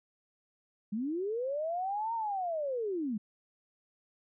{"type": "linear two-way sweep", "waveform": "sine", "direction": "up then down", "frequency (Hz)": [196.2, 932.3, 196.2], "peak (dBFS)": -31, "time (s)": [0.92, 3.18], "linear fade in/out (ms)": 10, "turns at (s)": 2.14, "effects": []}